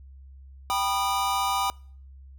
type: chord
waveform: square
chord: G augmented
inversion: none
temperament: just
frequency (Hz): 784 / 980 / 1225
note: G5 / B5 / D#6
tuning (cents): 0 / -14 / -27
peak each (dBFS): -29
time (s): 0.7-1.7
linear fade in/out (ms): 0
effects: noise-tail reverb RT60 0.5 s tail -25 dB re dry + added 67 Hz sine -44 dBFS peak until 2.38 s